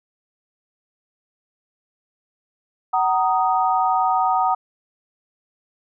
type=chord; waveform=sine; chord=D# minor; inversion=first; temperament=equal with one note detuned; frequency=752.1 / 932.3 / 1244.5 Hz; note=F#5 / A#5 / D#6; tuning=+28 / 0 / 0 cents; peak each=-19 / -21 / -22 dBFS; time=2.93-4.55 s; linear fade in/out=10 ms; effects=none